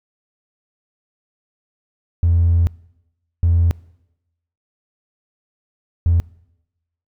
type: tone bursts at uneven times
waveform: triangle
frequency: 85 Hz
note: F2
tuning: 46 cents flat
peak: -8 dBFS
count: 3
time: 2.23-2.67 / 3.43-3.71 / 6.06-6.2 s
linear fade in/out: 0 ms
effects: noise-tail reverb RT60 0.9 s tail -25 dB re dry + tanh soft clip ceiling -8 dBFS